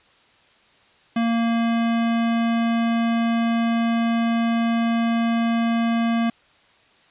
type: tone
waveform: square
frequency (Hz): 230.9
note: A#3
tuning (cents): -16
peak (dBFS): -19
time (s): 1.16-6.3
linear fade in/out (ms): 5
effects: white hiss -56 dBFS RMS until 7.1 s + resampled to 8000 Hz